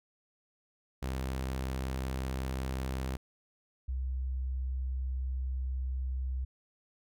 sawtooth / sine tone pair in turn, 65.41 / 64.58 Hz, C2 / C2, 0 / -22 cents, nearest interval unison, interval 22 cents, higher first, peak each -29 / -31 dBFS, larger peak first, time 1.02-3.17 / 3.88-6.45 s, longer second, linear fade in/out 10 ms, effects none

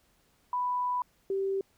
sine tone pair in turn, 990 / 388.9 Hz, B5 / G4, +4 / -14 cents, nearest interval octave + major third, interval 1618 cents, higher first, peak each -27 dBFS, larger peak neither, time 0.53-1.02 / 1.3-1.61 s, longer first, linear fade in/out 2 ms, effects pink hiss -68 dBFS RMS until 1.77 s

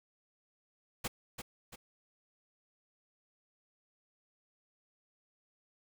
pink noise with echo, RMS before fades -36 dBFS, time 1.04-1.08 s, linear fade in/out 10 ms, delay 340 ms, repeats 2, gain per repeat -7 dB, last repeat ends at 1.76 s, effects none

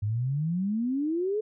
sine exponential sweep, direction up, 100 to 440 Hz, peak -25 dBFS, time 0.02-1.41 s, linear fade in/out 10 ms, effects none

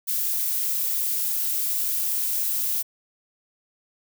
violet noise, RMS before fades -25 dBFS, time 0.07-2.83 s, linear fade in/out 20 ms, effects none

